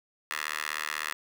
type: tone with high-pass filter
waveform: 10% pulse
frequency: 76.2 Hz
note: D#2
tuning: 36 cents flat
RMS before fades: -34 dBFS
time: 0.31-1.13 s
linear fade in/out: 0 ms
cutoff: 1600 Hz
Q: 2.1
effects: none